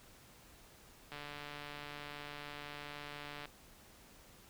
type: click train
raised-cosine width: 0.3 ms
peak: -30 dBFS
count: 342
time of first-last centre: 1.12-3.456 s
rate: 146 Hz
effects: pink hiss -60 dBFS RMS until 4.49 s